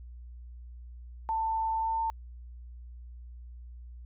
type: tone with pitch glide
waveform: sine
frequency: 891 to 898.8 Hz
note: A5 to A5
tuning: +22 to +37 cents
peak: -27 dBFS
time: 1.29-2.1 s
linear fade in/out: 0 ms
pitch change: +15 cents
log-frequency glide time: 1.77-1.92 s
effects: added 60 Hz sine -43 dBFS peak until 4.05 s